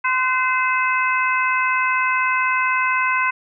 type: harmonic tone with a mistuned harmonic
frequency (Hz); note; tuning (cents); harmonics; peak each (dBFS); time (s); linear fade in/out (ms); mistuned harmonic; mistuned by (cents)
516; C5; -24; 2 / 3 / 4 / 5; -20 / -22 / -23 / -24; 0.04-3.31; 10; 3; -36
effects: none